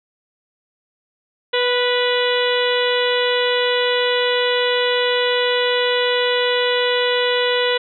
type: harmonic tone with a mistuned harmonic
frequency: 491.4 Hz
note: B4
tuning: 9 cents flat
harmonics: 1 / 2 / 3 / 4 / 5 / 6 / 7 / 8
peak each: -18 / -26 / -26 / -25 / -30 / -25 / -25 / -29 dBFS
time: 1.53-7.78 s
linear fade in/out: 10 ms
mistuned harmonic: 2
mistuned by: +17 cents
effects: none